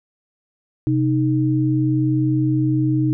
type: tone pair together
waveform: sine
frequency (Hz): 129.51 / 310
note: C3 / D#4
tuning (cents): -17 / -6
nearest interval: octave + minor third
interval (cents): 1511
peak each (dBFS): -18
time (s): 0.87-3.13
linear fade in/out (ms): 0
effects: none